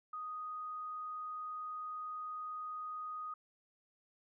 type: tone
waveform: sine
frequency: 1244.5 Hz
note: D#6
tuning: in tune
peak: -40 dBFS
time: 0.13-3.34 s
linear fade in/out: 5 ms
effects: none